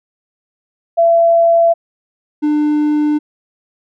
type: tone pair in turn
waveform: sine / triangle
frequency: 673 / 299.2 Hz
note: E5 / D4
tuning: +36 / +32 cents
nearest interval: octave + major second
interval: 1404 cents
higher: first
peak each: -7 / -9 dBFS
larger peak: first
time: 0.97-1.74 / 2.42-3.19 s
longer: neither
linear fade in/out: 20 ms
effects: none